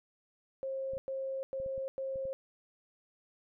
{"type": "tone bursts", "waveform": "sine", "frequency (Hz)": 535, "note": "C5", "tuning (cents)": 38, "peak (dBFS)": -34, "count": 4, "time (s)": [0.63, 2.33], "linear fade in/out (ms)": 0, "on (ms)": 350, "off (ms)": 100}
{"type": "clicks", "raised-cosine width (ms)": 5, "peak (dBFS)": -39, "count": 7, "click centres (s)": [0.935, 0.969, 1.601, 1.662, 1.779, 2.158, 2.254]}
{"effects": []}